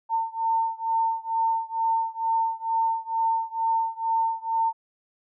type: beating tone pair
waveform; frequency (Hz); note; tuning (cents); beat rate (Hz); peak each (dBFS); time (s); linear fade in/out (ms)
sine; 903 / 905.2; A5 / A5; +45 / +49; 2.2; -25 / -26; 0.09-4.73; 50
effects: none